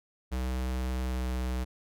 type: tone with pitch glide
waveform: square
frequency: 63.6 to 63.05 Hz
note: C2 to B1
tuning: -48 to +36 cents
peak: -30 dBFS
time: 0.31-1.65 s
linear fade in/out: 20 ms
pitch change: -16 cents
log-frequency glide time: 1.04-1.26 s
effects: none